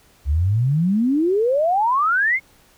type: exponential sweep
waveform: sine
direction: up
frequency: 66.6 to 2206 Hz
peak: -15 dBFS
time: 0.25-2.4 s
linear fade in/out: 50 ms
effects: pink hiss -54 dBFS RMS until 2.77 s